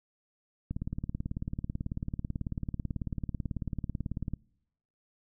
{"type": "click train", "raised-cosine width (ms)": 5, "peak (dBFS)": -21, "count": 67, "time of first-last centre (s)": [0.71, 4.336], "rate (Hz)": 18.2, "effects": ["noise-tail reverb RT60 0.8 s tail -26 dB re dry"]}